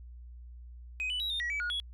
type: tone with pitch steps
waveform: sine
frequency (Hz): 2514 / 2980 / 3868 / 3641 / 1919 / 2294 / 1443 / 3356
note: D#7 / F#7 / B7 / A#7 / A#6 / D7 / F#6 / G#7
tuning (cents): +17 / +12 / -37 / -41 / +50 / -41 / -44 / +17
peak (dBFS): -29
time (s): 1-1.8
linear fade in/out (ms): 0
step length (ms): 100
effects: tanh soft clip ceiling -29 dBFS + added 60 Hz sine -45 dBFS peak until 1.93 s